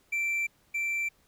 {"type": "tone pair in turn", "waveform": "triangle", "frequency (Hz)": [2344, 2344], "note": ["D7", "D7"], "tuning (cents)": [-4, -4], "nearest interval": "unison", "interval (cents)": 0, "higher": "neither", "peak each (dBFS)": [-25, -26], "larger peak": "first", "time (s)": [[0.12, 0.47], [0.74, 1.09]], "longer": "neither", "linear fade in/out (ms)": 10, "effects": ["pink hiss -66 dBFS RMS until 1.27 s"]}